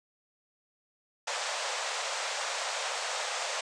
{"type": "band-pass noise", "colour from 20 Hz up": "pink", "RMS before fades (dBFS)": -34, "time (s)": [1.27, 3.61], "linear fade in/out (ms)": 5, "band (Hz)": [520, 8300], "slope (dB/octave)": 48, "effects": ["resampled to 22050 Hz"]}